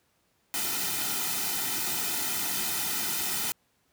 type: noise with comb filter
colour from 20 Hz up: white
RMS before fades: -30 dBFS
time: 0.54-3.52 s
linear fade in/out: 0 ms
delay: 1.8 ms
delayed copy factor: -0.75
effects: pink hiss -70 dBFS RMS until 3.92 s + high-pass 80 Hz 12 dB/octave